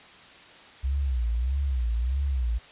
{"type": "tone with vibrato", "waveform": "sine", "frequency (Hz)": 63.2, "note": "B1", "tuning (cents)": 41, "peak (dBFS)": -23, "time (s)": [0.83, 2.59], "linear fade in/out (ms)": 20, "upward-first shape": "sine", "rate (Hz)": 1.6, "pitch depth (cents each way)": 180, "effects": ["white hiss -49 dBFS RMS until 2.71 s", "resampled to 8000 Hz"]}